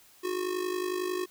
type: tone with amplitude modulation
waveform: square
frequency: 364.4 Hz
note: F#4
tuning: 26 cents flat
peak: -27 dBFS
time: 0.23-1.26 s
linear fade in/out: 20 ms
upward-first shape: sine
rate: 51 Hz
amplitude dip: 70%
effects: white hiss -58 dBFS RMS until 1.3 s